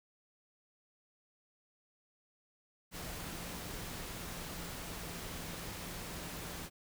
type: tone in noise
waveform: sine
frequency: 172.6 Hz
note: F3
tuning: 20 cents flat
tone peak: -52 dBFS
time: 2.91-6.7 s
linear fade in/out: 50 ms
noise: pink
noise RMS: -44 dBFS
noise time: 2.91-6.7 s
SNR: -11 dB
effects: none

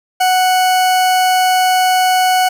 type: tone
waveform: 40% pulse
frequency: 740 Hz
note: F#5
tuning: in tune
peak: -9 dBFS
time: 0.2-2.49 s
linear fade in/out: 10 ms
effects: 8-bit

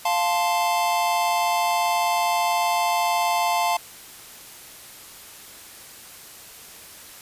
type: chord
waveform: square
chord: F major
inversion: none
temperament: equal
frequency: 698.5 / 880 / 1046.5 Hz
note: F5 / A5 / C6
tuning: 0 / 0 / 0 cents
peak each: -24 / -24 / -28 dBFS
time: 0.05-3.77 s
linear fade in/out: 5 ms
effects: white hiss -43 dBFS RMS until 7.21 s + resampled to 32000 Hz

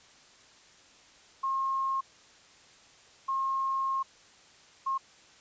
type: tone bursts at uneven times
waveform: sine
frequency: 1074 Hz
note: C6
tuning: 45 cents sharp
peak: -27 dBFS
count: 3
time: 1.43-2.01 / 3.28-4.03 / 4.86-4.98 s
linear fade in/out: 10 ms
effects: white hiss -57 dBFS RMS until 5.4 s + resampled to 16000 Hz

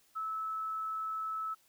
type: tone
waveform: sine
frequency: 1304 Hz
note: E6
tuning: 19 cents flat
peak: -34 dBFS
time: 0.15-1.55 s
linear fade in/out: 20 ms
effects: white hiss -68 dBFS RMS until 1.68 s

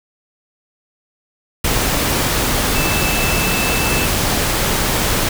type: tone in noise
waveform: sine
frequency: 2637 Hz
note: E7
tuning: in tune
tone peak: -22 dBFS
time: 2.75-4.06 s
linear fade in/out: 5 ms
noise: pink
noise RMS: -17 dBFS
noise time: 1.64-5.29 s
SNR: -8 dB
effects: none

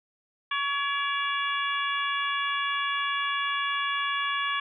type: harmonic tone with a mistuned harmonic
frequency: 563 Hz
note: C#5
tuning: 27 cents sharp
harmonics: 2 / 3 / 4 / 5 / 6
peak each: -29 / -31 / -34 / -35 / -35 dBFS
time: 0.51-4.6 s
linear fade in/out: 5 ms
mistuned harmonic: 4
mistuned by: +51 cents
effects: none

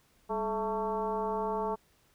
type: tone with frequency modulation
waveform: sine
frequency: 659.3 Hz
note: E5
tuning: in tune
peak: -29 dBFS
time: 0.29-1.76 s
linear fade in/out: 20 ms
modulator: 230 Hz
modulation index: 1.8
effects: pink hiss -67 dBFS RMS until 2.14 s

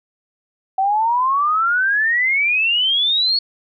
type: exponential sweep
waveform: sine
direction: up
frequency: 754 to 4416 Hz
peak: -14 dBFS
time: 0.78-3.39 s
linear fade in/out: 5 ms
effects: none

